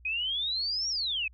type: exponential two-way sweep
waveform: sine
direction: up then down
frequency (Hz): 2475 to 5700 to 2475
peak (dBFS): -28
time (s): 0.05-1.28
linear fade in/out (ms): 5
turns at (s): 0.89
effects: added 60 Hz sine -52 dBFS peak until 1.33 s